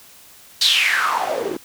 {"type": "noise with band-pass filter sweep", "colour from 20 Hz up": "white", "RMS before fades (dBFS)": -19, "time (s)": [0.61, 1.57], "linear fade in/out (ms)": 5, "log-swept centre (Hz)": [4300, 310], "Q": 6.9, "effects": ["white hiss -46 dBFS RMS until 1.64 s"]}